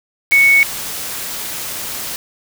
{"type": "tone in noise", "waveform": "sine", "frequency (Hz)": 2217, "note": "C#7", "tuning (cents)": 0, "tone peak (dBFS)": -7, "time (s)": [0.32, 0.63], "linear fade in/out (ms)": 0, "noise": "white", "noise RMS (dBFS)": -25, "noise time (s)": [0.31, 2.16], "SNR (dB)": 15, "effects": []}